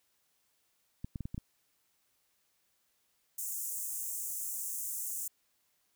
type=clicks; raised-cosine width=5 ms; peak=-26 dBFS; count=6; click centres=1.045 / 1.158 / 1.207 / 1.255 / 1.345 / 1.379 s
type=high-pass noise; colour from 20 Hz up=pink; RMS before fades=-38 dBFS; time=3.38-5.28 s; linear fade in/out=5 ms; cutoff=6800 Hz; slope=48 dB/octave
effects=white hiss -75 dBFS RMS until 5.95 s